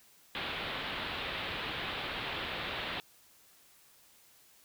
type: low-pass noise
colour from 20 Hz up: white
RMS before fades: -38 dBFS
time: 0.35-3 s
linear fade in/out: 0 ms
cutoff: 3800 Hz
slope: 48 dB/octave
effects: white hiss -62 dBFS RMS until 4.64 s